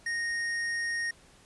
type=tone with tanh clipping; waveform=sine; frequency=1860 Hz; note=A#6; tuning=4 cents flat; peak=-31 dBFS; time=0.06-1.11 s; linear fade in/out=5 ms; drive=14 dB; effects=pink hiss -58 dBFS RMS until 1.45 s + resampled to 24000 Hz